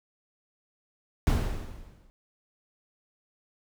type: noise with exponential decay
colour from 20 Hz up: brown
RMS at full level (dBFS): -20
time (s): 1.27-2.1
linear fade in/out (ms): 0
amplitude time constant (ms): 180
effects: none